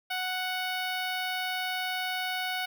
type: tone with notch filter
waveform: 10% pulse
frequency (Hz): 740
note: F#5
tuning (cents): 0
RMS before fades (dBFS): -32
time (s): 0.1-2.66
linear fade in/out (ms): 10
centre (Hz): 7500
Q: 0.69
effects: none